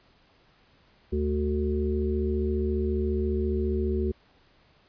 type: harmonic tone with a mistuned harmonic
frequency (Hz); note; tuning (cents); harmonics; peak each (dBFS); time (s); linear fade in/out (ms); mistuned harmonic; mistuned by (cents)
74.6; D2; +28; 1 / 3 / 5 / 6; -27 / -31 / -28 / -38; 1.12-4.12; 10; 3; -42
effects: pink hiss -61 dBFS RMS until 4.88 s + resampled to 11025 Hz